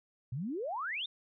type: exponential sweep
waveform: sine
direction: up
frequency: 113.9 to 3757 Hz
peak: -34 dBFS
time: 0.32-1.06 s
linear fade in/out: 5 ms
effects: none